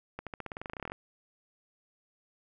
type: accelerating click train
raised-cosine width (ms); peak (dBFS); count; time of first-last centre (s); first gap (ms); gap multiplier
0.5; -23; 18; 0.19-0.919; 77; 0.92
effects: none